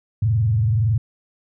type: tone with frequency modulation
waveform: sine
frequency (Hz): 110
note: A2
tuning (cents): 0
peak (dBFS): -15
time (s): 0.22-0.98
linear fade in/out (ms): 5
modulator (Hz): 21.5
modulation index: 0.69
effects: none